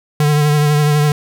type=tone with vibrato; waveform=square; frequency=148.6 Hz; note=D3; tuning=21 cents sharp; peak=-11 dBFS; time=0.2-1.12 s; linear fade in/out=2 ms; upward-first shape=triangle; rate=12 Hz; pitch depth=34 cents each way; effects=none